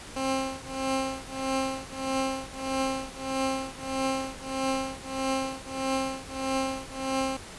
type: tone with tremolo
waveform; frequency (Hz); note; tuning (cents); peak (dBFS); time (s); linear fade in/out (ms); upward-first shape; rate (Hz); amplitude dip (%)
15% pulse; 265.9; C4; +28; -18; 0.16-7.37; 5; triangle; 1.6; 100
effects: pink hiss -43 dBFS RMS until 7.58 s + resampled to 24000 Hz